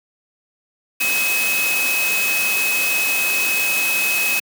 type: tone in noise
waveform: sine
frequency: 2556 Hz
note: D#7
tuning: 46 cents sharp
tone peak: -18 dBFS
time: 1-4.4 s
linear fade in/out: 10 ms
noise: white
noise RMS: -23 dBFS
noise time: 1-4.4 s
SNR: +2 dB
effects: high-pass 200 Hz 12 dB/octave